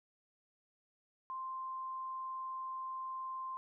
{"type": "tone", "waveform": "sine", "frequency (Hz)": 1046.5, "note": "C6", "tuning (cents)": 0, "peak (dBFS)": -39, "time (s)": [1.3, 3.57], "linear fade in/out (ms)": 0, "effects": []}